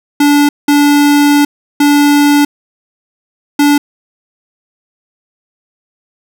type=tone bursts at uneven times; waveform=square; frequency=289.7 Hz; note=D4; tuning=24 cents flat; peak=-6 dBFS; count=4; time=0.2-0.49 / 0.68-1.45 / 1.8-2.45 / 3.59-3.78 s; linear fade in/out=5 ms; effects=none